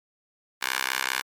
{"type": "tone with high-pass filter", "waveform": "10% pulse", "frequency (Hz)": 65, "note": "C2", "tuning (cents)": -11, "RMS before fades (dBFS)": -28, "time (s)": [0.61, 1.22], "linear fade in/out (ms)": 20, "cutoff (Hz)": 1500, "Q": 1.2, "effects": ["MP3 96 kbps"]}